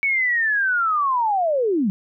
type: linear sweep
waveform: sine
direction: down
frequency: 2247 to 178.8 Hz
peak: -17 dBFS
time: 0.03-1.9 s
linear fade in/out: 0 ms
effects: none